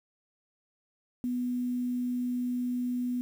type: tone with quantisation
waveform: sine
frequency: 246.9 Hz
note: B3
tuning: in tune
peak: -28 dBFS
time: 1.24-3.21 s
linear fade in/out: 0 ms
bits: 9
effects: none